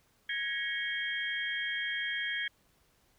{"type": "tone cluster", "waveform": "sine", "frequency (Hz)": [1659, 1898, 2208, 3223], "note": ["G#6", "A#6", "C#7", "G7"], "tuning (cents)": [-2, 31, -7, 47], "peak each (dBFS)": [-36, -37, -38, -38], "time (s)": [0.29, 2.48], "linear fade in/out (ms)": 5, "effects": ["pink hiss -69 dBFS RMS until 3.18 s"]}